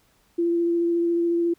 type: tone with vibrato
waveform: sine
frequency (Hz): 340.8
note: F4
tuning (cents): -42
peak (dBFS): -19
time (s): 0.38-1.54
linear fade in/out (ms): 10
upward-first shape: sine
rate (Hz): 14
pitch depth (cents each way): 11
effects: pink hiss -63 dBFS RMS until 1.58 s